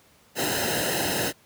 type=noise with comb filter; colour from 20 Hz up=pink; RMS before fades=-26 dBFS; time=0.35-1.33 s; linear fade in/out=50 ms; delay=0.87 ms; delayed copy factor=-0.85; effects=pink hiss -58 dBFS RMS until 1.45 s + high-pass 80 Hz 12 dB/octave